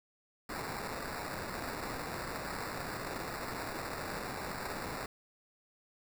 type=noise with sample-and-hold; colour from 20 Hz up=white; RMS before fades=-40 dBFS; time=0.49-5.06 s; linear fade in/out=5 ms; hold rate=3150 Hz; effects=none